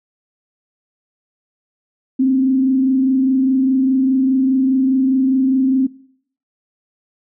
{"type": "tone with frequency modulation", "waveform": "sine", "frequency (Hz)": 263.5, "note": "C4", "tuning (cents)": 12, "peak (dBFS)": -11, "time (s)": [2.19, 5.87], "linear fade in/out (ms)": 10, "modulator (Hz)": 24.9, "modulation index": 0.35, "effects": ["noise-tail reverb RT60 0.6 s tail -20 dB re dry"]}